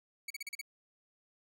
sawtooth tone bursts, 2247 Hz, C#7, 23 cents sharp, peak -35 dBFS, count 6, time 0.28-0.614 s, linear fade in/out 5 ms, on 24 ms, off 38 ms, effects none

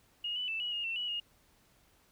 sine tone with pitch steps, 2866 / 2982 / 2648 / 2920 / 2849 / 2696 / 2937 / 2855 Hz, F7 / F#7 / E7 / F#7 / F7 / E7 / F#7 / F7, +44 / +13 / +7 / -24 / +34 / +38 / -13 / +37 cents, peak -33 dBFS, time 0.24-1.2 s, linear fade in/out 5 ms, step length 120 ms, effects pink hiss -67 dBFS RMS until 2.11 s

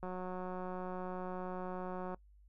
click train, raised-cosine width 1 ms, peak -29 dBFS, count 388, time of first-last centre 0.03-2.145 s, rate 183 Hz, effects noise-tail reverb RT60 0.1 s tail -24 dB re dry + added 50 Hz sine -59 dBFS peak until 2.48 s

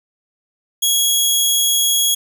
15% pulse tone, 3322 Hz, G#7, in tune, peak -6 dBFS, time 0.82-2.15 s, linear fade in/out 10 ms, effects none

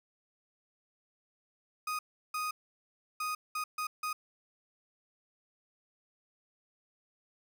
35% pulse tone bursts at uneven times, 1244.5 Hz, D#6, in tune, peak -31 dBFS, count 6, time 1.87-1.99 / 2.34-2.51 / 3.2-3.35 / 3.55-3.64 / 3.78-3.87 / 4.03-4.13 s, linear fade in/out 5 ms, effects none

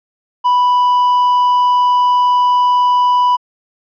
triangle tone, 987.8 Hz, B5, in tune, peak -7 dBFS, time 0.44-3.37 s, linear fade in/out 20 ms, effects resampled to 11025 Hz

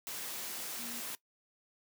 sine tone in noise, 237.7 Hz, A#3, 34 cents sharp, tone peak -47 dBFS, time 0.79-1 s, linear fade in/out 0 ms, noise white, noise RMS -41 dBFS, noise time 0.07-1.15 s, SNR -9 dB, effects noise-tail reverb RT60 0.1 s tail -19 dB re dry + high-pass 150 Hz 12 dB/octave

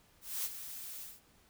blue noise with ADSR envelope, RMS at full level -35 dBFS, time 0.21-1.21 s, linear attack 240 ms, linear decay 31 ms, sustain -10 dB, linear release 200 ms, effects pink hiss -66 dBFS RMS until 1.49 s

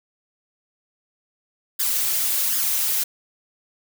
blue noise with flanger, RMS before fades -22 dBFS, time 1.79-3.04 s, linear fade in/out 10 ms, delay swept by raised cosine 0.58 to 4.78 ms, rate 1.3 Hz, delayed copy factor +0.6, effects none

